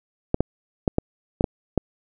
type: clicks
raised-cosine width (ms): 2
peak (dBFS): -5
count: 7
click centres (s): 0.344 / 0.406 / 0.878 / 0.984 / 1.409 / 1.442 / 1.777
effects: none